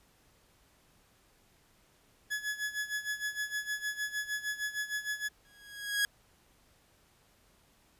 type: tone with tremolo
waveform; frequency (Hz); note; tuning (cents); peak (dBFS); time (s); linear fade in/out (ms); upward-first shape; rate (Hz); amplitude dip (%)
40% pulse; 1697; G#6; +37; -30; 2.3-5.29; 20; sine; 6.5; 80
type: tone with exponential growth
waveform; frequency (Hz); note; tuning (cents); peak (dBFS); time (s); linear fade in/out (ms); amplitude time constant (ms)
sawtooth; 1653; G#6; -9; -21; 5.45-6.05; 1; 130
effects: pink hiss -66 dBFS RMS until 7.99 s + resampled to 32000 Hz